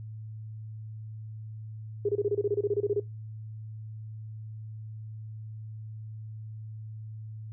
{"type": "tone bursts", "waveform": "sine", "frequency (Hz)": 410, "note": "G#4", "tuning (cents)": -22, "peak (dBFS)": -23, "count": 15, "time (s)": [2.05, 2.999], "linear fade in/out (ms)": 5, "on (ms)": 39, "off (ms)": 26, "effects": ["noise-tail reverb RT60 0.2 s tail -22 dB re dry", "added 109 Hz sine -38 dBFS peak until 7.52 s"]}